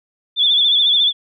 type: tone with vibrato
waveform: sine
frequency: 3470 Hz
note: A7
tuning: 25 cents flat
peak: -11 dBFS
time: 0.36-1.13 s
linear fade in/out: 50 ms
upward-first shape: sine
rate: 14 Hz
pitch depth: 63 cents each way
effects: none